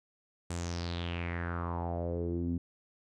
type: tone with low-pass filter sweep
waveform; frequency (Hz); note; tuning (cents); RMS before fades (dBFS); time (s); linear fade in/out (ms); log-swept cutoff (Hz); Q
sawtooth; 86; F2; -26; -35; 0.5-2.58; 5; 8400 to 230; 4.7
effects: none